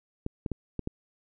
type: clicks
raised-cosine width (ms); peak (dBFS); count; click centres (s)
3; -18; 5; 0.264 / 0.462 / 0.517 / 0.793 / 0.874
effects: none